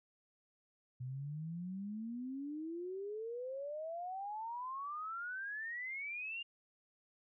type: exponential sweep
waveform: sine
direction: up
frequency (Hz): 123.47 to 2831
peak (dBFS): -40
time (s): 1-6.43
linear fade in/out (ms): 10
effects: none